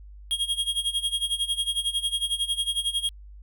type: tone with tremolo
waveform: square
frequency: 3263 Hz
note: G#7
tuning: 31 cents flat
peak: -22 dBFS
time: 0.31-3.09 s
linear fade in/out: 0 ms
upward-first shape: sine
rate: 11 Hz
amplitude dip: 85%
effects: added 50 Hz sine -42 dBFS peak until 3.42 s